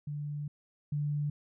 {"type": "tone pair in turn", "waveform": "sine", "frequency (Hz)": [146.83, 146.83], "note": ["D3", "D3"], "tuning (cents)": [0, 0], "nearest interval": "unison", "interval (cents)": 0, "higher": "neither", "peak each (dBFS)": [-34, -29], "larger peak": "second", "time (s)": [[0.07, 0.48], [0.92, 1.3]], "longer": "first", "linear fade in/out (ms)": 5, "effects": []}